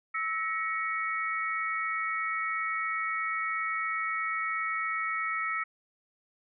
sine tone cluster, 1306 / 1902 / 2223 Hz, E6 / A#6 / C#7, -17 / +34 / +4 cents, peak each -32 / -34 / -34 dBFS, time 0.14-5.64 s, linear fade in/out 10 ms, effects none

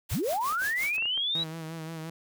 white noise with tremolo, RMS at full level -36 dBFS, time 0.09-0.97 s, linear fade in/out 10 ms, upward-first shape triangle, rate 5.7 Hz, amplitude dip 95%
sine linear sweep, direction up, 46.07 to 3951 Hz, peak -26 dBFS, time 0.11-1.44 s, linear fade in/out 10 ms
clicks, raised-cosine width 0.5 ms, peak -29 dBFS, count 8, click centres 0.301 / 0.332 / 0.524 / 0.621 / 0.982 / 1.024 / 1.056 / 1.176 s
sawtooth tone with vibrato, 161.6 Hz, E3, 34 cents flat, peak -32 dBFS, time 1.35-2.1 s, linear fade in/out 2 ms, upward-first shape sine, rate 5.7 Hz, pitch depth 43 cents each way
effects none

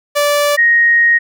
sawtooth / sine tone pair in turn, 582 / 1872.4 Hz, D5 / A#6, -16 / +7 cents, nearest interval octave + minor sixth, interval 2023 cents, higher second, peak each -7 dBFS, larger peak neither, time 0.15-0.57 / 0.57-1.19 s, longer second, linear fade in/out 20 ms, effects none

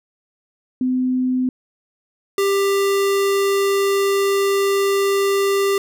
sine / square tone pair in turn, 254.9 / 395.7 Hz, C4 / G4, -45 / +16 cents, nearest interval minor sixth, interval 761 cents, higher second, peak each -16 dBFS, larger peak neither, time 0.81-1.49 / 2.38-5.78 s, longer second, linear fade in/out 2 ms, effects none

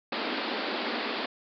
pink band-pass noise, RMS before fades -32 dBFS, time 0.12-1.26 s, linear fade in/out 5 ms, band 210 to 4800 Hz, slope 96 dB/octave, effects none

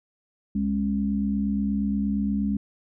harmonic tone, 68.5 Hz, C#2, 20 cents flat, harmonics 1 / 3 / 4, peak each -33 / -23 / -30 dBFS, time 0.55-2.57 s, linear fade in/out 5 ms, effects none

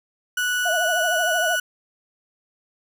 35% pulse tone, 1475 Hz, F#6, 6 cents flat, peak -19 dBFS, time 0.37-1.6 s, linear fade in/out 5 ms
sine tone with vibrato, 670 Hz, E5, 28 cents sharp, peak -22 dBFS, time 0.65-1.56 s, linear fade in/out 10 ms, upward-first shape triangle, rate 13 Hz, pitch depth 140 cents each way
effects none

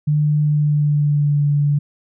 sine tone with pitch glide, 149.6 to 145.09 Hz, D3 to D3, +32 to -21 cents, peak -13 dBFS, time 0.07-1.79 s, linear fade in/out 10 ms, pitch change -53 cents, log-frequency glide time 0.42-1.45 s, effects none

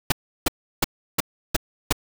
pink noise bursts, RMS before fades -18 dBFS, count 6, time 0.1-1.926 s, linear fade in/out 5 ms, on 21 ms, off 340 ms, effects none

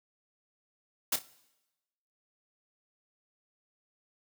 white noise with echo, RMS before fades -28 dBFS, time 1.12-1.16 s, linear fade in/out 5 ms, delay 31 ms, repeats 3, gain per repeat -12 dB, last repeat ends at 1.253 s, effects noise-tail reverb RT60 1.0 s tail -20 dB re dry + high-pass 150 Hz 12 dB/octave

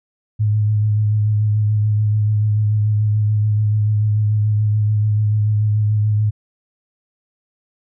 sine tone with vibrato, 106 Hz, G#2, 36 cents sharp, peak -13 dBFS, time 0.39-6.31 s, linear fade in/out 20 ms, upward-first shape sine, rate 6.9 Hz, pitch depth 24 cents each way, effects none

